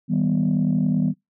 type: chord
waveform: sine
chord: Eb augmented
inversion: none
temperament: equal with one note detuned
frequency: 159.02 / 196 / 246.9 Hz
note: Eb3 / G3 / B3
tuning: +38 / 0 / 0 cents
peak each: -21 dBFS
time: 0.08-1.14 s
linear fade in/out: 50 ms
effects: noise-tail reverb RT60 0.2 s tail -26 dB re dry + tanh soft clip ceiling -12 dBFS